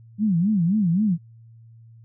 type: tone with vibrato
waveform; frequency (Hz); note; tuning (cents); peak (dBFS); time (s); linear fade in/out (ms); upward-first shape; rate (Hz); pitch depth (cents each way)
sine; 189.8; F#3; +44; -17; 0.18-1.18; 50; sine; 3.8; 250
effects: added 114 Hz sine -45 dBFS peak until 2.04 s